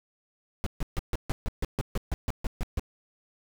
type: noise bursts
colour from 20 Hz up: brown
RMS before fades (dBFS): -27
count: 14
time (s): 0.64-2.796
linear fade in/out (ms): 0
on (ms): 24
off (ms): 140
effects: none